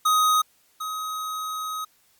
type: tone pair in turn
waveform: square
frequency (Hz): 1254 / 1263.5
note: D#6 / D#6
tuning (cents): +13 / +26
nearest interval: unison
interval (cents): 13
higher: second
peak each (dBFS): -18 / -29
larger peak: first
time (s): 0.05-0.42 / 0.8-1.85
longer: second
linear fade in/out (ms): 10
effects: white hiss -62 dBFS RMS until 2.19 s + Opus 48 kbps